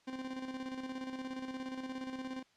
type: tone with tremolo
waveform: 40% pulse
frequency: 260.2 Hz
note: C4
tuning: 9 cents flat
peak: -37 dBFS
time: 0.07-2.43 s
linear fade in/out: 10 ms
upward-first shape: square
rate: 17 Hz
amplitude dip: 50%
effects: white hiss -69 dBFS RMS until 2.56 s + low-pass 5000 Hz 12 dB/octave